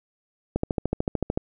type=click train; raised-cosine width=2 ms; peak=-10 dBFS; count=12; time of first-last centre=0.56-1.375 s; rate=13.5 Hz; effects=none